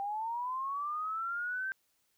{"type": "linear sweep", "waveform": "sine", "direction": "up", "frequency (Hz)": [786, 1568], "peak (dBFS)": -33, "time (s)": [0, 1.72], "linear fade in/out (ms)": 0, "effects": ["white hiss -75 dBFS RMS until 2.17 s"]}